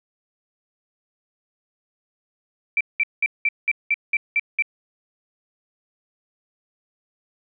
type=tone bursts; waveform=sine; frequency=2337 Hz; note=D7; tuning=9 cents flat; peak=-16 dBFS; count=9; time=2.77-4.623 s; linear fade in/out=2 ms; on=37 ms; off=190 ms; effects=none